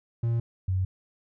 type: tone pair in turn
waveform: triangle / sine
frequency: 116.54 / 93.47 Hz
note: A#2 / F#2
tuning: 0 / +18 cents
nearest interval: major third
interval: 382 cents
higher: first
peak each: -21 / -23 dBFS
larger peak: first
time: 0.23-0.4 / 0.68-0.85 s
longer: neither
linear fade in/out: 5 ms
effects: none